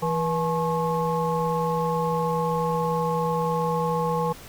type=tone cluster; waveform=sine; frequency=166.3 / 484.3 / 851 / 1083 Hz; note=E3 / B4 / G#5 / C#6; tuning=+16 / -34 / +42 / -41 cents; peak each=-27 / -26 / -28 / -29 dBFS; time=0.02-4.33 s; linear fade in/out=10 ms; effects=pink hiss -44 dBFS RMS until 4.48 s